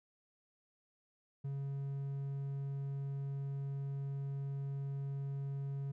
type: tone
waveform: triangle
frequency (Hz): 138.59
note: C#3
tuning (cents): 0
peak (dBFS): -35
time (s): 1.44-5.92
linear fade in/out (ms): 10
effects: none